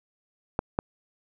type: clicks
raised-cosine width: 1 ms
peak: -10 dBFS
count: 2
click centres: 0.591 / 0.789 s
effects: none